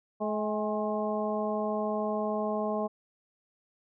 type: harmonic tone with a mistuned harmonic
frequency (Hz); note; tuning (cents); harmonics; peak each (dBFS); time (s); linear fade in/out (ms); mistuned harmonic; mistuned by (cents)
213.2; G#3; +46; 1 / 2 / 3 / 4 / 5; -33 / -34 / -32 / -37 / -38; 0.2-2.88; 20; 4; -47
effects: none